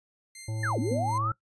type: tone with tremolo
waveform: 5% pulse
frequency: 2093 Hz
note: C7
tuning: in tune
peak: -30 dBFS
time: 0.35-1.18 s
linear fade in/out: 2 ms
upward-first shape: sine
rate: 4.1 Hz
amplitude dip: 65%
type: harmonic tone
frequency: 110 Hz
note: A2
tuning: in tune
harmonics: 1 / 3 / 5 / 7 / 8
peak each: -30 / -44 / -45 / -56 / -52 dBFS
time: 0.48-1.32 s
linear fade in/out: 5 ms
type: linear two-way sweep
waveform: sine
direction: down then up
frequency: 1834 to 215.3 to 1360 Hz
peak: -27 dBFS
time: 0.63-1.32 s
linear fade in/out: 5 ms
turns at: 0.79 s
type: tone with exponential decay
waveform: sine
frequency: 246.9 Hz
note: B3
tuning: in tune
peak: -26 dBFS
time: 0.91-1.32 s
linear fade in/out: 5 ms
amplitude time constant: 89 ms
effects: noise-tail reverb RT60 0.1 s tail -18 dB re dry + resampled to 22050 Hz